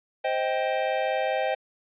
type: chord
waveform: square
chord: C minor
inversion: none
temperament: just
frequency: 523.3 / 627.9 / 784.9 Hz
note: C5 / Eb5 / G5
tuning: 0 / +16 / +2 cents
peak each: -29 dBFS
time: 0.24-1.55 s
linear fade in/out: 10 ms
effects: resampled to 8000 Hz + 10-bit